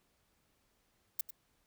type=noise with echo; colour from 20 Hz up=violet; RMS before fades=-33 dBFS; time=1.19-1.21 s; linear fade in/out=5 ms; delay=97 ms; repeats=1; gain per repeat=-12 dB; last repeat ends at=1.307 s; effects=pink hiss -75 dBFS RMS until 1.66 s